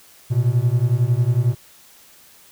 triangle beating tone pair, 115.9 / 126.9 Hz, A#2 / B2, -10 / +47 cents, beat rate 11 Hz, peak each -16 dBFS, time 0.3-1.55 s, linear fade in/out 20 ms, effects white hiss -49 dBFS RMS until 2.51 s

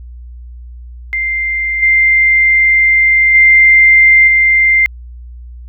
sine tone with level steps, 2093 Hz, C7, in tune, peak -13 / -6 / -3 / -6 dBFS, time 1.13-4.86 s, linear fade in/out 0 ms, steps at 1.82 / 3.34 / 4.27 s, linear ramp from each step 10 ms, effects added 60 Hz sine -28 dBFS peak until 5.68 s

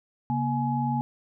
sine tone cluster, 137.1 / 237.1 / 842 Hz, C#3 / A#3 / G#5, -19 / +30 / +24 cents, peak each -28 dBFS, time 0.3-1.01 s, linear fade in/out 0 ms, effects none

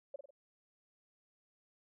sine tone with echo, 560 Hz, C#5, 18 cents sharp, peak -39 dBFS, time 0.14-0.16 s, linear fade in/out 5 ms, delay 49 ms, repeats 3, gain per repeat -6 dB, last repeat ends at 0.307 s, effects none

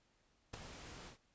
pink noise with ADSR envelope, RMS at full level -43 dBFS, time 0.53-1.18 s, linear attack 11 ms, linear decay 6 ms, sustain -9 dB, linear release 110 ms, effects pink hiss -75 dBFS RMS until 1.34 s + resampled to 16000 Hz

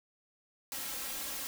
white noise with comb filter, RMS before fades -39 dBFS, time 0.72-1.47 s, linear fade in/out 0 ms, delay 3.7 ms, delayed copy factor +0.85, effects none

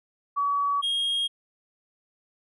sine / triangle tone pair in turn, 1136 / 3254 Hz, C#6 / G#7, +42 / -36 cents, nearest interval octave + tritone, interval 1822 cents, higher second, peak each -22 dBFS, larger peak neither, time 0.36-0.82 / 0.82-1.28 s, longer neither, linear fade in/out 20 ms, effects resampled to 24000 Hz

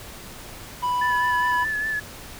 triangle tone, 987.8 Hz, B5, in tune, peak -19 dBFS, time 0.82-1.65 s, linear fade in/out 20 ms
sine tone with vibrato, 1731 Hz, A6, 29 cents flat, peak -23 dBFS, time 1.01-2 s, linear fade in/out 10 ms, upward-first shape sine, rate 4.9 Hz, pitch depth 32 cents each way
effects pink hiss -40 dBFS RMS until 2.39 s

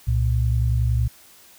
sine tone pair together, 65.77 / 116.54 Hz, C2 / A#2, +10 / 0 cents, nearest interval minor seventh, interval 990 cents, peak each -20 dBFS, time 0.07-1.08 s, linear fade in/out 10 ms, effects white hiss -50 dBFS RMS until 1.58 s

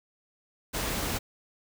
pink noise, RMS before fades -31 dBFS, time 0.73-1.19 s, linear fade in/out 20 ms, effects none

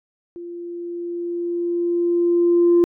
sine tone with level ramp, 345.8 Hz, F4, 17 cents flat, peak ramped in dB -31 to -9 dBFS, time 0.36-2.84 s, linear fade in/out 0 ms, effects tanh soft clip ceiling -8 dBFS

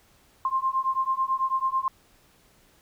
sine beating tone pair, 1052 / 1061.1 Hz, C6 / C6, +9 / +24 cents, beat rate 9.1 Hz, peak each -26 dBFS, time 0.45-1.88 s, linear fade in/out 2 ms, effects pink hiss -60 dBFS RMS until 2.81 s

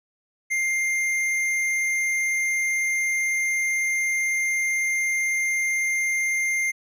sine tone with hard clipping, 2106 Hz, C7, 11 cents sharp, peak -23 dBFS, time 0.5-6.72 s, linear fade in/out 20 ms, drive 10 dB, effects none

